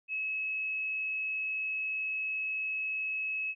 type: tone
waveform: sine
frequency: 2577 Hz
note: E7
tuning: 40 cents flat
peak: -31 dBFS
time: 0.08-3.55 s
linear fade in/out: 50 ms
effects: none